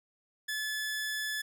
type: tone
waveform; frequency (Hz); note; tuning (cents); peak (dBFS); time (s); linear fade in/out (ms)
sawtooth; 1725; A6; -35; -29; 0.48-1.42; 10
effects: none